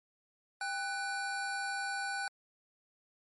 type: tone pair together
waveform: square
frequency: 795.1 / 1491 Hz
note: G5 / F#6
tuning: +24 / +13 cents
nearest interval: major seventh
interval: 1089 cents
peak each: -39 / -37 dBFS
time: 0.61-2.28 s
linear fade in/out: 2 ms
effects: MP3 48 kbps